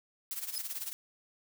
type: noise with tremolo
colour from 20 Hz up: blue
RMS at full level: -36 dBFS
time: 0.31-0.93 s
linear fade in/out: 0 ms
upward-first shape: sine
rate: 18 Hz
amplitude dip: 75%
type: tone with exponential growth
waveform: 20% pulse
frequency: 5070 Hz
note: D#8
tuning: 32 cents sharp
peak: -25 dBFS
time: 0.49-0.58 s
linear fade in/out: 0 ms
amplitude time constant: 18 ms
effects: none